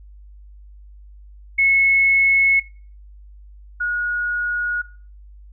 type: tone pair in turn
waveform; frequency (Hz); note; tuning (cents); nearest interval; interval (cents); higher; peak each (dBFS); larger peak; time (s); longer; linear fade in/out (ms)
sine; 2190 / 1447.8; C#7 / F#6; -22 / -38; perfect fifth; 716; first; -13 / -19; first; 1.58-2.6 / 3.8-4.82; neither; 10
effects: noise-tail reverb RT60 0.4 s tail -19 dB re dry + added 50 Hz sine -40 dBFS peak until 5.52 s